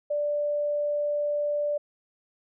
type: tone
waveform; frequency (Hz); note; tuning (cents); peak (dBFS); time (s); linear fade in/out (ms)
sine; 587.3; D5; 0; -24; 0.1-1.78; 10
effects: none